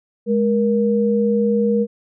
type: tone pair together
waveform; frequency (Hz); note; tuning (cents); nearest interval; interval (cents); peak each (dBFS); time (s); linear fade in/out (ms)
sine; 209.1 / 472.8; G#3 / A#4; +12 / +24; octave + major second; 1412; -17; 0.26-1.87; 50
effects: none